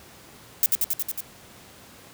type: noise with echo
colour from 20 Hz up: violet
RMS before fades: -18 dBFS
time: 0.63-0.66 s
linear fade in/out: 0 ms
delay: 91 ms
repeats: 6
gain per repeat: -2 dB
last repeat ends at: 1.206 s
effects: pink hiss -48 dBFS RMS until 2.13 s + high-pass 80 Hz 12 dB/octave